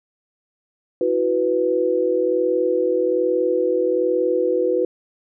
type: chord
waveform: sine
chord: E suspended second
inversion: none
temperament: just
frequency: 329.6 / 370.8 / 494.4 Hz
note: E4 / F#4 / B4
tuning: 0 / +4 / +2 cents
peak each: -24 / -21 / -19 dBFS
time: 1.01-4.85 s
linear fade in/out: 2 ms
effects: none